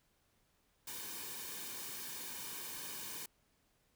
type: noise with comb filter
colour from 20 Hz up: white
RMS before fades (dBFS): -45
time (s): 0.87-3.26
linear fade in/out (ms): 5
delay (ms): 1.5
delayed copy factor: -0.65
effects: pink hiss -75 dBFS RMS until 3.95 s